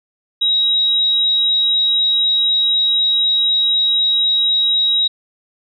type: tone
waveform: sine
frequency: 3824 Hz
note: A#7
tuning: 43 cents sharp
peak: -12 dBFS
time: 0.41-5.08 s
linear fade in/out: 10 ms
effects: none